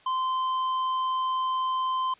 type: tone with hard clipping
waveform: sine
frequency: 1036 Hz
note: C6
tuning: 17 cents flat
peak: -26 dBFS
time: 0.06-2.14 s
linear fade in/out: 5 ms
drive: 5 dB
effects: white hiss -57 dBFS RMS until 2.19 s + resampled to 8000 Hz